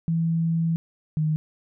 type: tone pair in turn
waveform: sine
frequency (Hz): 164.9 / 154.97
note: E3 / D#3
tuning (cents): +1 / -7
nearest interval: minor second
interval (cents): 108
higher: first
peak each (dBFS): -20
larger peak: neither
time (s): 0.08-0.76 / 1.17-1.36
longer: first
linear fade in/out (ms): 0
effects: none